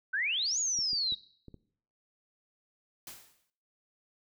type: exponential two-way sweep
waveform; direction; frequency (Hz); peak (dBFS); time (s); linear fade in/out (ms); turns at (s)
sine; up then down; 1480 to 6910 to 3777; -28; 0.13-1.15; 10; 0.59
type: clicks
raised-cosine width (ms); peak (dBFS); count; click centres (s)
3; -35; 5; 0.789 / 0.932 / 1.123 / 1.483 / 1.543
type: noise with exponential decay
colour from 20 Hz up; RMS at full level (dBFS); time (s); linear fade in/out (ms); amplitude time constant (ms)
white; -43; 3.07-3.5; 1; 93
effects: noise-tail reverb RT60 0.6 s tail -19 dB re dry